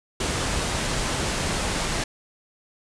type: low-pass noise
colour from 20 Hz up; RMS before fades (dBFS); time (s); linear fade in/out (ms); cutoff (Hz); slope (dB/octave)
pink; -26; 0.2-2.04; 5; 9700; 48
effects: none